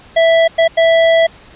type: tone bursts at uneven times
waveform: square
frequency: 659.3 Hz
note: E5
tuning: in tune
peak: -8 dBFS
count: 3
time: 0.16-0.48 / 0.58-0.68 / 0.77-1.27 s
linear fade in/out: 10 ms
effects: pink hiss -41 dBFS RMS until 1.55 s + resampled to 8000 Hz